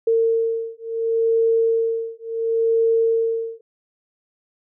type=beating tone pair; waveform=sine; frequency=454.5 / 455.21 Hz; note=A#4 / A#4; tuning=-44 / -41 cents; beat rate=0.71 Hz; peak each=-20 dBFS; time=0.07-3.61 s; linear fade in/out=5 ms; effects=none